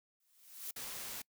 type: noise with exponential growth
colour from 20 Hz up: blue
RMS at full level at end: -40 dBFS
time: 0.2-0.71 s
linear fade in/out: 5 ms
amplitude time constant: 110 ms
type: noise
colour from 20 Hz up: white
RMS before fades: -44 dBFS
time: 0.76-1.22 s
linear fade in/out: 5 ms
effects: noise-tail reverb RT60 0.1 s tail -25 dB re dry